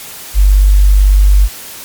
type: tone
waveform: sine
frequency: 49 Hz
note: G1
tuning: in tune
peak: -3 dBFS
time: 0.34-1.49 s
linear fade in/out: 50 ms
effects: white hiss -29 dBFS RMS until 1.84 s + MP3 96 kbps